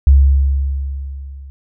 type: tone with level ramp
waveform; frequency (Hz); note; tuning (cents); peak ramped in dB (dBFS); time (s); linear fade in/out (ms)
sine; 68.6; C#2; -17; -3 to -31; 0.07-1.5; 0
effects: none